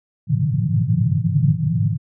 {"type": "band-pass noise", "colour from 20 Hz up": "white", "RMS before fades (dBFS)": -18, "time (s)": [0.27, 1.98], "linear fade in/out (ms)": 50, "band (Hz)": [100, 170], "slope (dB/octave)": 96, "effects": []}